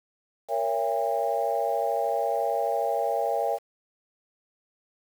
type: chord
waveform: sine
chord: A# diminished seventh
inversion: none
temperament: just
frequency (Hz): 466.2 / 559.4 / 671.3 / 805.5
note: A#4 / C#5 / E5 / G5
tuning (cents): 0 / +16 / +31 / +47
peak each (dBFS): -30 / -29 / -28 / -28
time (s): 0.48-3.59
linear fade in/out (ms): 50
effects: tanh soft clip ceiling -13 dBFS + 8-bit